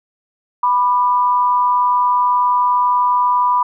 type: tone pair together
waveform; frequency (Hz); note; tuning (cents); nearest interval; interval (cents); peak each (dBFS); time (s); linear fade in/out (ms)
sine; 987.8 / 1195.4; B5 / D6; 0 / +30; minor third; 330; -12 / -20; 0.63-3.63; 5
effects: none